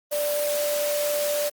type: tone in noise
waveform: sine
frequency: 587.3 Hz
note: D5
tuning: in tune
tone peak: -23 dBFS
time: 0.11-1.5 s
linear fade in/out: 20 ms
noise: white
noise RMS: -30 dBFS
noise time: 0.11-1.5 s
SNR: +4 dB
effects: high-pass 300 Hz 12 dB/octave + Opus 32 kbps